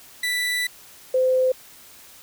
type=tone pair in turn; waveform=30% pulse / sine; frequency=1975.5 / 514.6 Hz; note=B6 / C5; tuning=0 / -29 cents; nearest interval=octave + major seventh; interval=2329 cents; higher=first; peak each=-19 / -16 dBFS; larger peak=second; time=0.23-0.67 / 1.14-1.52 s; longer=first; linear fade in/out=5 ms; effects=white hiss -47 dBFS RMS until 2.22 s